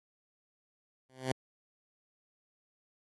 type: tone with exponential growth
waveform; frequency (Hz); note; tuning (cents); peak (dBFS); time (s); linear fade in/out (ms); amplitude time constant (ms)
10% pulse; 130; C3; -11; -19; 1.09-1.32; 5; 49
effects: AAC 32 kbps